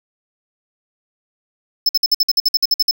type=tone bursts; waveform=square; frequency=5250 Hz; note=E8; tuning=8 cents flat; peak=-11 dBFS; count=13; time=1.86-2.911 s; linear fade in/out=5 ms; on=31 ms; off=54 ms; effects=none